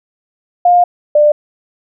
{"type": "tone pair in turn", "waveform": "sine", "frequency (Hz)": [708, 595.4], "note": ["F5", "D5"], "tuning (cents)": [23, 24], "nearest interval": "minor third", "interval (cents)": 299, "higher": "first", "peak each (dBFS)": -5, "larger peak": "neither", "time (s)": [[0.65, 0.84], [1.15, 1.32]], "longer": "first", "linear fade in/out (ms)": 5, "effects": []}